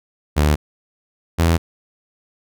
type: tone pair in turn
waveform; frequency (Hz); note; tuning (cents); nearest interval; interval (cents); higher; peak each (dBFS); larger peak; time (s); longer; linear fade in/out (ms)
sawtooth; 74.7 / 83.3; D2 / E2; +30 / +19; major second; 189; second; -9; neither; 0.36-0.56 / 1.38-1.58; neither; 20
effects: none